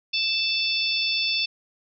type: harmonic tone with a mistuned harmonic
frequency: 881 Hz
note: A5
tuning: 2 cents sharp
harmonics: 3 / 4 / 5 / 6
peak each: -26 / -27 / -28 / -29 dBFS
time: 0.13-1.46 s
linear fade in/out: 10 ms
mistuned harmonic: 5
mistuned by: +34 cents
effects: none